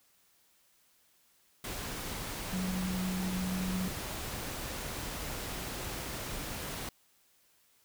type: tone in noise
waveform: sine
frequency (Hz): 185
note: F#3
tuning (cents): 0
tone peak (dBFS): -32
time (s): 2.53-3.88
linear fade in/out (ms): 2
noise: pink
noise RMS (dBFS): -39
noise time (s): 1.64-6.89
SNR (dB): +4
effects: white hiss -68 dBFS RMS until 7.84 s